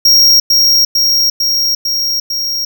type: tone with echo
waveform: square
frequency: 5588 Hz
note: F8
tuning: in tune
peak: -5 dBFS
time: 0.05-0.4 s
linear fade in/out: 5 ms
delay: 450 ms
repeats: 5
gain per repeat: -2 dB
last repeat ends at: 2.65 s
effects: none